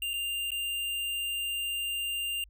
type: tone with dropouts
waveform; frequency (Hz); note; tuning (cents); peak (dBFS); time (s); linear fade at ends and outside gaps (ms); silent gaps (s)
square; 2794; F7; 0; -31; 0.02-2.44; 2; 0.134-0.138 / 0.506-0.517
effects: added 50 Hz sine -53 dBFS peak until 2.49 s